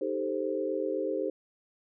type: chord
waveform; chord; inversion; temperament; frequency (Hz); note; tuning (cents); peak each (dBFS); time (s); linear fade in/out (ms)
sine; A half-diminished seventh; second; equal; 311.1 / 392 / 440 / 523.3; Eb4 / G4 / A4 / C5; 0 / 0 / 0 / 0; -35 / -33 / -35 / -33; 0.01-1.3; 5
effects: none